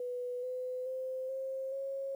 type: tone with pitch steps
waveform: sine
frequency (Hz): 493.9 / 506 / 518.5 / 531.2 / 544.2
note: B4 / B4 / C5 / C5 / C#5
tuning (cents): 0 / +42 / -16 / +26 / -32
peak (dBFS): -35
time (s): 0-2.15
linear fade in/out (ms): 2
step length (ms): 430
effects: 11-bit